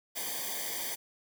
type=noise with comb filter; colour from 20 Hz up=white; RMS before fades=-36 dBFS; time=0.15-0.96 s; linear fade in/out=20 ms; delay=0.74 ms; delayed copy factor=-1; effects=none